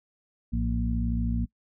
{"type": "harmonic tone with a mistuned harmonic", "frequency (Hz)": 58.3, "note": "A#1", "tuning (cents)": 1, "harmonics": [1, 2, 3, 4], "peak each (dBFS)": [-27, -32, -34, -30], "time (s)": [0.52, 1.46], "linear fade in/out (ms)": 20, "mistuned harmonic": 2, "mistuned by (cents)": -75, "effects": ["noise-tail reverb RT60 0.1 s tail -24 dB re dry"]}